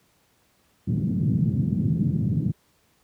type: band-pass noise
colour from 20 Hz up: pink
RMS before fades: -23 dBFS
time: 0.87-2.52 s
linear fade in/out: 10 ms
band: 120 to 210 Hz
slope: 24 dB/octave
effects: pink hiss -64 dBFS RMS until 3.03 s + high-pass 60 Hz 12 dB/octave